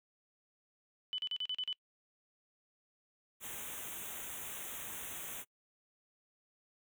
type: tone bursts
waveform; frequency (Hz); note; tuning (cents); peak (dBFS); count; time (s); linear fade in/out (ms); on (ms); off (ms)
sine; 3000; F#7; +23; -34; 7; 1.13-1.728; 0; 52; 39
type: band-stop noise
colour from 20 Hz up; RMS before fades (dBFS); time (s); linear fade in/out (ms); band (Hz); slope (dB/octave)
white; -44; 3.4-5.45; 50; 3700 to 6100; 96
effects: noise-tail reverb RT60 0.1 s tail -26 dB re dry